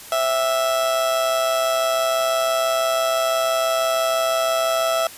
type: tone with amplitude modulation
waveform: 30% pulse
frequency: 659.3 Hz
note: E5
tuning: in tune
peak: -13 dBFS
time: 0.12-5.07 s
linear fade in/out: 2 ms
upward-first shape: sine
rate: 126 Hz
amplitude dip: 50%
effects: white hiss -39 dBFS RMS until 5.17 s + resampled to 32000 Hz